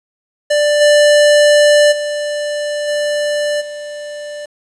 square tone with level steps, 590 Hz, D5, 8 cents sharp, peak -11 / -7 / -18 / -15 / -26 dBFS, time 0.5-4.46 s, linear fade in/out 10 ms, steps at 0.8 / 1.91 / 2.87 / 3.6 s, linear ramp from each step 20 ms, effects resampled to 22050 Hz + 7-bit

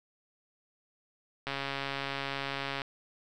click train, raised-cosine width 0.3 ms, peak -18 dBFS, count 187, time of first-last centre 1.47-2.818 s, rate 138 Hz, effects none

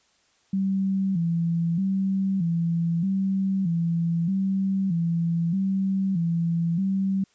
sine tone with vibrato, 180 Hz, F#3, 47 cents flat, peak -21 dBFS, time 0.53-7.24 s, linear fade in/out 5 ms, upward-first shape square, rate 0.8 Hz, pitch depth 120 cents each way, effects white hiss -64 dBFS RMS until 7.34 s + resampled to 16000 Hz

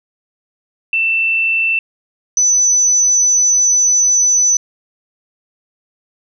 sine tone pair in turn, 2672 / 5998 Hz, E7 / F#8, +23 / +23 cents, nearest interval octave + major second, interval 1400 cents, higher second, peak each -12 / -9 dBFS, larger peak second, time 0.93-1.79 / 2.37-4.57 s, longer second, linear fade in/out 2 ms, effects none

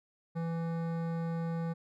sine tone with hard clipping, 166.2 Hz, E3, 15 cents sharp, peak -34 dBFS, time 0.35-1.74 s, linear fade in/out 20 ms, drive 15 dB, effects none

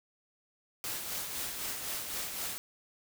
white noise with tremolo, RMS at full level -36 dBFS, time 0.84-2.58 s, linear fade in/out 0 ms, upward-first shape sine, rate 3.9 Hz, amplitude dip 40%, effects none

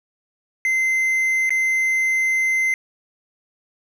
triangle tone with dropouts, 2070 Hz, C7, 19 cents flat, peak -15 dBFS, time 0.65-2.74 s, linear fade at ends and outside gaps 1 ms, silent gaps 1.494-1.505 s, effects none

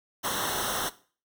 pink noise with comb filter, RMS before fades -30 dBFS, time 0.23-0.9 s, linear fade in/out 20 ms, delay 0.42 ms, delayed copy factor -0.85, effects noise-tail reverb RT60 0.4 s tail -17 dB re dry

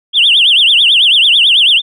sine tone with vibrato, 3136 Hz, G7, in tune, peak -4 dBFS, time 0.13-1.82 s, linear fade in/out 50 ms, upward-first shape triangle, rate 9.1 Hz, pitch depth 280 cents each way, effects tanh soft clip ceiling 0 dBFS

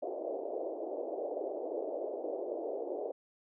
white band-pass noise, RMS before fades -38 dBFS, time 0.02-3.12 s, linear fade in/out 10 ms, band 330 to 660 Hz, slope 48 dB/octave, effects none

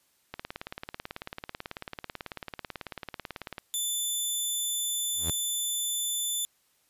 click train, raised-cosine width 0.3 ms, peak -20 dBFS, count 60, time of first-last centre 0.34-3.582 s, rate 18.2 Hz
10% pulse tone, 3520 Hz, A7, in tune, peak -20 dBFS, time 3.74-6.45 s, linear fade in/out 0 ms
sawtooth tone with exponential growth, 82.41 Hz, E2, in tune, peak -24 dBFS, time 5.12-5.3 s, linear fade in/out 0 ms, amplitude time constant 38 ms
effects white hiss -69 dBFS RMS until 6.89 s + resampled to 32000 Hz

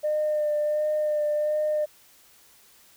sine tone with vibrato, 603 Hz, D5, 46 cents sharp, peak -21 dBFS, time 0.03-1.86 s, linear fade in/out 20 ms, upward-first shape sine, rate 1.4 Hz, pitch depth 18 cents each way, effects tanh soft clip ceiling -18 dBFS + white hiss -56 dBFS RMS until 2.96 s

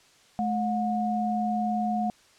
sine tone pair together, 214.9 / 722.8 Hz, A3 / F#5, -41 / -41 cents, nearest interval octave + major sixth, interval 2100 cents, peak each -27 dBFS, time 0.39-2.1 s, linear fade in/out 0 ms, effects white hiss -58 dBFS RMS until 2.38 s + low-pass 7000 Hz 12 dB/octave

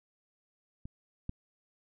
clicks, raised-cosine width 5 ms, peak -30 / -23 dBFS, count 2, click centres 0.855 / 1.294 s, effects none

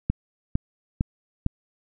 click train, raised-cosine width 5 ms, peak -9 dBFS, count 4, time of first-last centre 0.1-1.464 s, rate 2.2 Hz, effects none

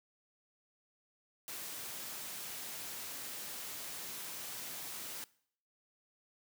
white noise, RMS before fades -44 dBFS, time 1.48-5.24 s, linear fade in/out 0 ms, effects noise-tail reverb RT60 0.6 s tail -21 dB re dry + high-pass 100 Hz 12 dB/octave

